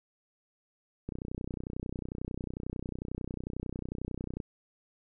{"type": "click train", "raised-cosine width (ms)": 3, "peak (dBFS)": -23, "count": 104, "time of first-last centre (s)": [1.09, 4.402], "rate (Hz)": 31.1, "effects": []}